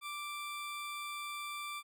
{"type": "tone", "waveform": "20% pulse", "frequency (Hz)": 1174.7, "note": "D6", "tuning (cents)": 0, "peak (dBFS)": -35, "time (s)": [0.01, 1.83], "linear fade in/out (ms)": 50, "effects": []}